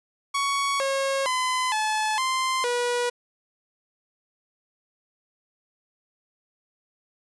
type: tone with pitch steps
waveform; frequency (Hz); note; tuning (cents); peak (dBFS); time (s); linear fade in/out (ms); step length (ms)
sawtooth; 1117 / 544 / 1018 / 862 / 1043 / 485.5; C#6 / C#5 / C6 / A5 / C6 / B4; +13 / -33 / -48 / -36 / -6 / -30; -19; 0.34-3.1; 10; 460
effects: resampled to 24000 Hz